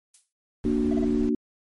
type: noise with exponential decay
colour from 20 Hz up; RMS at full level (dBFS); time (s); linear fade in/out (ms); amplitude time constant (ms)
violet; -42; 0.14-0.33; 5; 40
type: noise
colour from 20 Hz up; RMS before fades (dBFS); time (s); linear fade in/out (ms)
brown; -35; 0.64-1.29; 0
type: chord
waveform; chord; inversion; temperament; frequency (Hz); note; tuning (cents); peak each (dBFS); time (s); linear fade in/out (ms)
sine; Bb augmented; none; equal; 233.1 / 293.7 / 370; Bb3 / D4 / F#4; 0 / 0 / 0; -24 / -25 / -28; 0.65-1.35; 2
type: tone bursts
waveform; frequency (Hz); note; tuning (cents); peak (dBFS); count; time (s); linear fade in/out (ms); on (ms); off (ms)
triangle; 663; E5; +10; -30; 3; 0.91-1.047; 5; 25; 31
effects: MP3 48 kbps